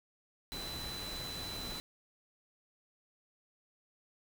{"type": "tone in noise", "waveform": "sine", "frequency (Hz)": 4000, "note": "B7", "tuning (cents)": 21, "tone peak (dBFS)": -42, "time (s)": [0.52, 1.8], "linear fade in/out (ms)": 0, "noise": "pink", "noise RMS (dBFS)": -44, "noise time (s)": [0.52, 1.8], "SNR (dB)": -1, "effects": []}